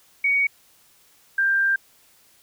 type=tone pair in turn; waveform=sine; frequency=2243 / 1586 Hz; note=C#7 / G6; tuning=+20 / +20 cents; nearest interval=tritone; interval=600 cents; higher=first; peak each=-17 dBFS; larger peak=neither; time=0.24-0.47 / 1.38-1.76 s; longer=second; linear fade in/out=5 ms; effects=white hiss -57 dBFS RMS until 2.42 s